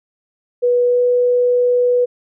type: tone with pitch glide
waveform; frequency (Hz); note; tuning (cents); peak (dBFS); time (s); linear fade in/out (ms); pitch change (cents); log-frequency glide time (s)
sine; 488.4 to 491.5; B4 to B4; -19 to -8; -11; 0.62-2.06; 20; +11; 0.85-1
effects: none